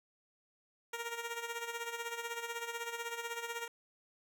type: tone with tremolo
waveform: 10% pulse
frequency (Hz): 467.2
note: A#4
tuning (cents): +4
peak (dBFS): -28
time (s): 0.93-3.68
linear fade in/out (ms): 5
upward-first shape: sine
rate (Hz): 16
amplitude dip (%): 65
effects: none